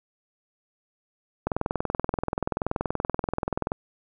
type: click train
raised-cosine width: 1 ms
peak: -11 dBFS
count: 48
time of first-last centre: 1.47-3.719 s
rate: 20.9 Hz
effects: none